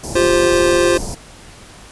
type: band-stop noise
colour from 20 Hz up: pink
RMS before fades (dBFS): -25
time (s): 0.03-1.15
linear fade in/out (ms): 10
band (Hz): 900 to 4800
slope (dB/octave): 48
type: chord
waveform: square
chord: F suspended second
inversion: none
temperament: just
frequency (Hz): 349.2 / 392.9 / 523.8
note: F4 / G4 / C5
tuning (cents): 0 / +4 / +2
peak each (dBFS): -15 / -20 / -16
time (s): 0.15-0.98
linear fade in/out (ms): 10
effects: pink hiss -40 dBFS RMS until 1.91 s + resampled to 24000 Hz